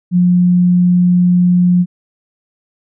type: tone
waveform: sine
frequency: 178.2 Hz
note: F3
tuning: 35 cents sharp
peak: -7 dBFS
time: 0.11-1.86 s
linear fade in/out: 50 ms
effects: none

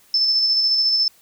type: tone with tremolo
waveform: sine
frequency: 5274 Hz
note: E8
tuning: in tune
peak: -14 dBFS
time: 0.14-1.08 s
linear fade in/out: 2 ms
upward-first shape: square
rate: 14 Hz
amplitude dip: 25%
effects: white hiss -54 dBFS RMS until 1.21 s

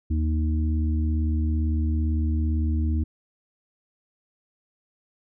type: harmonic tone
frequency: 77.78 Hz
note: D#2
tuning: in tune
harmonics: 1 / 3 / 4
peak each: -21 / -31 / -33 dBFS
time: 0.1-3.04 s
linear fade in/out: 10 ms
effects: none

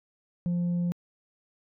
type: tone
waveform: sine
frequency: 174.61 Hz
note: F3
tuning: in tune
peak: -22 dBFS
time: 0.46-0.92 s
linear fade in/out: 0 ms
effects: tanh soft clip ceiling -24 dBFS

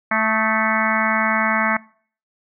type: harmonic tone with a mistuned harmonic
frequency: 220 Hz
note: A3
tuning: in tune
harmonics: 1 / 3 / 4 / 5 / 6 / 7 / 8 / 9 / 10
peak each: -25 / -25 / -25 / -25 / -25 / -25 / -25 / -25 / -25 dBFS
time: 0.11-1.77 s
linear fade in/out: 5 ms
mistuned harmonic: 6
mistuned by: -40 cents
effects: noise-tail reverb RT60 0.5 s tail -23 dB re dry

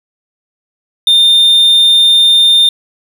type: tone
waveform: triangle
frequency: 3620 Hz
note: A7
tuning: 48 cents sharp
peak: -3 dBFS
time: 1.07-2.69 s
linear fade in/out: 2 ms
effects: none

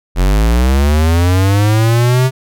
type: linear sweep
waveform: square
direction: up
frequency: 43.04 to 131.8 Hz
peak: -9 dBFS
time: 0.15-2.31 s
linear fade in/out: 50 ms
effects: none

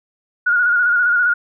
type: tone with vibrato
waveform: sine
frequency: 1440 Hz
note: F#6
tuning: 47 cents flat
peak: -12 dBFS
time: 0.46-1.34 s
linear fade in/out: 10 ms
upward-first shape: square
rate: 15 Hz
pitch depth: 36 cents each way
effects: none

